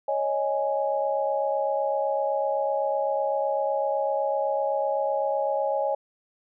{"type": "chord", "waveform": "sine", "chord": "C# suspended second", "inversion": "none", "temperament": "equal", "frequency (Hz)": [554.4, 622.3, 830.6], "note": ["C#5", "D#5", "G#5"], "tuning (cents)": [0, 0, 0], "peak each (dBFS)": [-26, -28, -28], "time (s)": [0.08, 5.95], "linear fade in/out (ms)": 5, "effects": []}